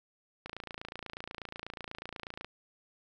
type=click train; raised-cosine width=0.3 ms; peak=-24 dBFS; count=57; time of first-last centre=0.46-2.446 s; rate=28.2 Hz; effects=none